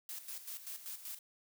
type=noise with tremolo; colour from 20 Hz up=blue; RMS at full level=-44 dBFS; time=0.09-1.19 s; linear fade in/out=2 ms; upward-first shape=square; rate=5.2 Hz; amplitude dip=65%; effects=none